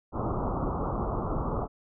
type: low-pass noise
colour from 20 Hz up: pink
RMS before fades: -30 dBFS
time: 0.12-1.68 s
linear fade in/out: 50 ms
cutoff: 1300 Hz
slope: 96 dB/octave
effects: none